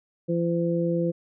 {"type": "harmonic tone", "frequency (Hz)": 170, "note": "F3", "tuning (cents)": -46, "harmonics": [1, 2, 3], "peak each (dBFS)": [-25, -27, -27], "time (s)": [0.28, 1.12], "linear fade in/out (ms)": 20, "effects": []}